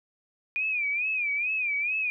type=tone with vibrato; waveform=sine; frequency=2426 Hz; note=D#7; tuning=44 cents flat; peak=-25 dBFS; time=0.56-2.1 s; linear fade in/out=0 ms; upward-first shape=sine; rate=2.3 Hz; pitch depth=120 cents each way; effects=none